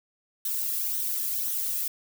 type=noise with flanger; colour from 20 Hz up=violet; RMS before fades=-29 dBFS; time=0.45-1.88 s; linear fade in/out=2 ms; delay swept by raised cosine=0.4 to 1.38 ms; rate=1.9 Hz; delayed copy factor=-0.5; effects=none